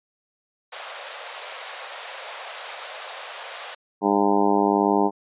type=high-pass noise; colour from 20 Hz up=pink; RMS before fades=-35 dBFS; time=0.72-3.75 s; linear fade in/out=10 ms; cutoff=510 Hz; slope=48 dB/octave
type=harmonic tone; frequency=101.3 Hz; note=G#2; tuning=43 cents flat; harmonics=2 / 3 / 4 / 5 / 6 / 7 / 8 / 9 / 10; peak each=-25 / -23 / -23 / -31 / -30 / -27 / -25 / -25 / -32 dBFS; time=4.01-5.11 s; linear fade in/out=50 ms
effects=resampled to 8000 Hz